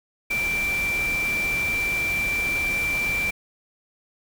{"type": "tone in noise", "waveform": "sine", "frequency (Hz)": 2349, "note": "D7", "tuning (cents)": 0, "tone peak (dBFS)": -22, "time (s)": [0.3, 3.31], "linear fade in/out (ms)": 10, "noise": "pink", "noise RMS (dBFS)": -33, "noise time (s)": [0.3, 3.31], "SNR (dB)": 8, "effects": []}